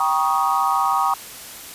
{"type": "chord", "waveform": "sine", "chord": "Eb dominant seventh", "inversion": "first", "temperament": "equal with one note detuned", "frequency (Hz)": [784, 949.2, 1108.7, 1244.5], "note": ["G5", "Bb5", "Db6", "Eb6"], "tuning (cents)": [0, 31, 0, 0], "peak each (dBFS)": -22, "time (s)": [0, 1.14], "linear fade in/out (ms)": 2, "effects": ["white hiss -37 dBFS RMS until 1.74 s", "resampled to 32000 Hz"]}